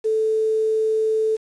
sine tone with quantisation, 438.4 Hz, A4, 6 cents flat, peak -17 dBFS, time 0.04-1.37 s, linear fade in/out 20 ms, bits 7, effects resampled to 22050 Hz

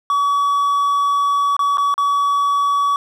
triangle tone with dropouts, 1136 Hz, C#6, 42 cents sharp, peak -12 dBFS, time 0.1-2.96 s, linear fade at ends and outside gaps 1 ms, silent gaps 1.566-1.592 / 1.772-1.781 / 1.941-1.979 s, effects none

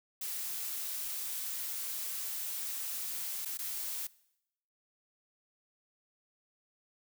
blue noise with dropouts, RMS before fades -38 dBFS, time 0.21-4.07 s, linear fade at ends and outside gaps 5 ms, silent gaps 3.45-3.456 / 3.574-3.588 s, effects noise-tail reverb RT60 0.8 s tail -21 dB re dry

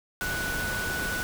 sine tone in noise, 1480 Hz, F#6, in tune, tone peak -30 dBFS, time 0.21-1.23 s, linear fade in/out 0 ms, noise pink, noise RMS -33 dBFS, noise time 0.21-1.23 s, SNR 0 dB, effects none

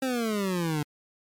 25% pulse exponential sweep, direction down, 268.5 to 145.5 Hz, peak -22 dBFS, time 0.02-0.83 s, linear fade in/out 5 ms, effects MP3 96 kbps

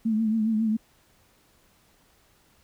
sine tone with vibrato, 220 Hz, A3, in tune, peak -21 dBFS, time 0.05-0.77 s, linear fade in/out 10 ms, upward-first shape triangle, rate 7.3 Hz, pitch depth 66 cents each way, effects pink hiss -62 dBFS RMS until 2.63 s

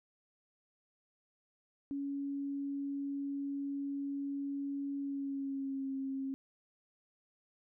sine tone with pitch glide, 279.9 to 269.3 Hz, C#4 to C#4, +17 to -50 cents, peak -35 dBFS, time 1.91-6.34 s, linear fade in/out 0 ms, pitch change -67 cents, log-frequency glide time 4.99-5.9 s, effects none

